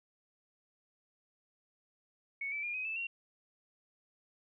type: tone with pitch steps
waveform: sine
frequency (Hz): 2217 / 2314 / 2415 / 2520 / 2630 / 2745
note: C#7 / D7 / D7 / D#7 / E7 / F7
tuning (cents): 0 / -26 / +48 / +21 / -5 / -31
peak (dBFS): -35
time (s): 2.41-3.07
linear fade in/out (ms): 5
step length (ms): 110
effects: none